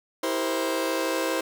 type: chord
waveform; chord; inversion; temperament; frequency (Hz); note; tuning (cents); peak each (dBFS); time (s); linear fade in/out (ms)
sawtooth; C dominant seventh; first; just; 327 / 392.4 / 470.9 / 523.3; E4 / G4 / Bb4 / C5; -14 / +2 / +18 / 0; -25 / -30 / -29 / -24; 0.23-1.41; 5
effects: none